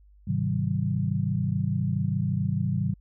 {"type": "chord", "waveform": "sine", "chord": "Ab dominant seventh", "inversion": "none", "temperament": "equal with one note detuned", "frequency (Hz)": [103.83, 130.81, 155.56, 189.76], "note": ["Ab2", "C3", "Eb3", "Gb3"], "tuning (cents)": [0, 0, 0, 44], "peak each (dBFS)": -29, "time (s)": [0.27, 2.94], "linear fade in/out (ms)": 10, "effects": ["added 50 Hz sine -52 dBFS peak until 3 s"]}